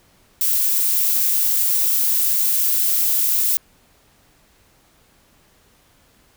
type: noise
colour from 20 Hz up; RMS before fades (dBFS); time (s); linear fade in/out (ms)
violet; -18; 0.41-3.57; 0
effects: pink hiss -56 dBFS RMS until 6.36 s